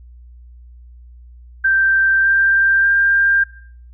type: tone with pitch steps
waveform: sine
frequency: 1568 / 1580.7 / 1593.6 Hz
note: G6 / G6 / G6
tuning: 0 / +14 / +28 cents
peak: -11 dBFS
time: 1.64-3.44 s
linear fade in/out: 10 ms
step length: 600 ms
effects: noise-tail reverb RT60 0.5 s tail -17 dB re dry + added 60 Hz sine -38 dBFS peak until 3.93 s